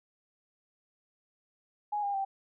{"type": "tone with pitch steps", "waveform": "sine", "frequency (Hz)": [832, 806, 780.8], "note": ["G#5", "G5", "G5"], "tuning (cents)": [3, 48, -7], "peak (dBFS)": -29, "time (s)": [1.92, 2.25], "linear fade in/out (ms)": 10, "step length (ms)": 110, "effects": []}